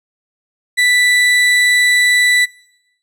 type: tone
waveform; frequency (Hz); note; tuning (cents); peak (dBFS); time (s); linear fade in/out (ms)
35% pulse; 1975.5; B6; 0; -8; 0.77-2.46; 20
effects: noise-tail reverb RT60 0.9 s tail -24 dB re dry + low-pass 11000 Hz 12 dB/octave